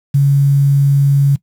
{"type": "tone with quantisation", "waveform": "sine", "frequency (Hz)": 140, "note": "C#3", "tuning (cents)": 18, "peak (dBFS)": -7, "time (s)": [0.14, 1.36], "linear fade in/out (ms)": 10, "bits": 6, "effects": ["noise-tail reverb RT60 0.1 s tail -19 dB re dry"]}